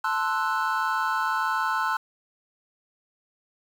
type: chord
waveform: triangle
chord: F# half-diminished seventh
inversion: first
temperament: equal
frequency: 880 / 1046.5 / 1318.5 / 1480 Hz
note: A5 / C6 / E6 / F#6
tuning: 0 / 0 / 0 / 0 cents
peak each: -27 dBFS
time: 0.04-1.97 s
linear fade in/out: 5 ms
effects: 8-bit